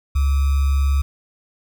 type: tone with sample-and-hold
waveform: sine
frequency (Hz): 69.3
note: C#2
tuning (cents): 0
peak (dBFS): -14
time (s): 0.15-1.02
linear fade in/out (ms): 10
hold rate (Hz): 1225
effects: none